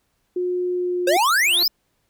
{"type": "tone with pitch glide", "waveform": "sine", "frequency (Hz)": [359.9, 356.6], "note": ["F#4", "F4"], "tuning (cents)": [-48, 36], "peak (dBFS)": -20, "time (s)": [0.36, 1.17], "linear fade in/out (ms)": 5, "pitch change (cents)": -16, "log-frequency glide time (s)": [0.66, 1.04]}
{"type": "exponential sweep", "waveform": "square", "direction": "up", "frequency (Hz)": [510, 5370], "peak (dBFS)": -16, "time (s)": [1.07, 1.68], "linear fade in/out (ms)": 5}
{"type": "tone with exponential growth", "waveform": "sawtooth", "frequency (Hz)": 349.2, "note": "F4", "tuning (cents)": 0, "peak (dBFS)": -24, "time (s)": [1.23, 1.63], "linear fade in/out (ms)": 1, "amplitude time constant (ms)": 85}
{"effects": ["pink hiss -69 dBFS RMS until 2.09 s"]}